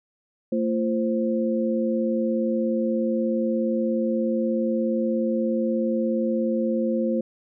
sine tone cluster, 226.4 / 343.2 / 524 Hz, A3 / F4 / C5, +50 / -30 / +2 cents, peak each -23 / -28 / -26 dBFS, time 0.52-7.21 s, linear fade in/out 5 ms, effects none

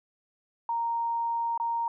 sine tone with dropouts, 930 Hz, A#5, 4 cents flat, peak -26 dBFS, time 0.69-1.88 s, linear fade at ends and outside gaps 2 ms, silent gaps 1.577-1.599 s, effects none

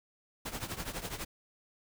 pink noise with tremolo, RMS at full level -36 dBFS, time 0.45-1.25 s, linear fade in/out 10 ms, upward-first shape triangle, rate 12 Hz, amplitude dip 85%, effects none

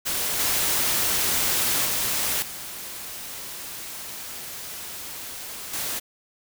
white noise with level steps, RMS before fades -26 / -23 / -25 / -36 / -29 dBFS, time 0.05-6 s, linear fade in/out 20 ms, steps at 0.39 / 1.85 / 2.42 / 5.73 s, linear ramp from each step 5 ms, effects none

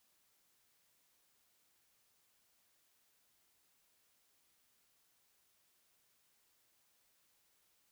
silence, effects white hiss -75 dBFS RMS until 7.91 s

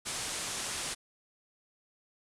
white low-pass noise, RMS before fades -37 dBFS, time 0.05-0.95 s, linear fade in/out 20 ms, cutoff 10000 Hz, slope 48 dB/octave, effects none

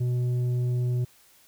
sine tone with tanh clipping, 123.5 Hz, B2, in tune, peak -24 dBFS, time 0-1.05 s, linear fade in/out 10 ms, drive 6 dB, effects white hiss -58 dBFS RMS until 1.47 s

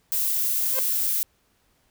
violet noise, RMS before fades -24 dBFS, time 0.12-1.23 s, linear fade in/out 0 ms
sawtooth tone with exponential growth, 525 Hz, C5, 6 cents sharp, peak -21 dBFS, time 0.68-0.79 s, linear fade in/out 0 ms, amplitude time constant 23 ms
effects pink hiss -66 dBFS RMS until 1.9 s

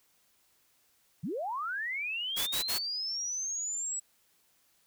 sine linear sweep, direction up, 128.3 to 7860 Hz, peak -32 dBFS, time 1.23-4 s, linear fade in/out 10 ms
white noise bursts, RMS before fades -33 dBFS, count 3, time 2.36-2.788 s, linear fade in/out 20 ms, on 110 ms, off 49 ms
effects white hiss -69 dBFS RMS until 4.86 s

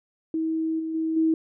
sine tone with level steps, 321.1 Hz, E4, 45 cents flat, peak -23 / -27 / -23 / -18 dBFS, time 0.34-1.34 s, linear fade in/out 2 ms, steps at 0.79 / 0.94 / 1.16 s, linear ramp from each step 10 ms, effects none

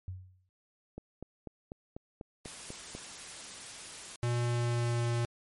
sine tone with exponential decay, 92.5 Hz, F#2, in tune, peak -34 dBFS, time 0.08-0.49 s, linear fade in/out 0 ms, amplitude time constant 88 ms
click train, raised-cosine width 2 ms, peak -28 dBFS, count 9, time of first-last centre 0.98-2.95 s, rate 4.06 Hz
white noise, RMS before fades -45 dBFS, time 2.45-4.16 s, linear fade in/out 2 ms
square tone with pitch glide, 120 to 118.42 Hz, B2 to A#2, -49 to +28 cents, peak -29 dBFS, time 4.23-5.25 s, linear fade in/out 0 ms, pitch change -23 cents, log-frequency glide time 4.41-5.1 s
effects MP3 48 kbps

